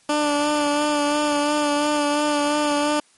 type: tone with vibrato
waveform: 15% pulse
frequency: 294.5 Hz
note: D4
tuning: 5 cents sharp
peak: -12 dBFS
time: 0.09-3 s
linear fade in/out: 5 ms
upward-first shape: sine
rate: 2.9 Hz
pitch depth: 24 cents each way
effects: white hiss -57 dBFS RMS until 3.17 s + MP3 48 kbps